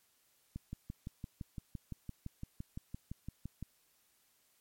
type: click train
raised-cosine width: 5 ms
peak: -29 dBFS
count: 19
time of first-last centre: 0.56-3.626 s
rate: 5.87 Hz
effects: white hiss -72 dBFS RMS until 4.6 s + MP3 64 kbps